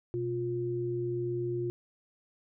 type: tone pair together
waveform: sine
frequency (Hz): 124.8 / 353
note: B2 / F4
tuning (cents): +19 / +19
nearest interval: octave + tritone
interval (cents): 1800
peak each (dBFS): -35 / -31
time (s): 0.14-1.7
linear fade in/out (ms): 0
effects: none